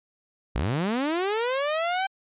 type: linear sweep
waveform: sawtooth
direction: up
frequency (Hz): 45.23 to 784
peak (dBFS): -20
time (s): 0.55-2.07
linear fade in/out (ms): 10
effects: resampled to 8000 Hz